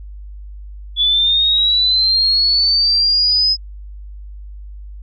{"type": "linear sweep", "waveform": "sine", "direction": "up", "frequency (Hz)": [3418, 5100], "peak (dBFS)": -11, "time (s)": [0.96, 3.57], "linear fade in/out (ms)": 50, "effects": ["added 50 Hz sine -30 dBFS peak until 5.02 s"]}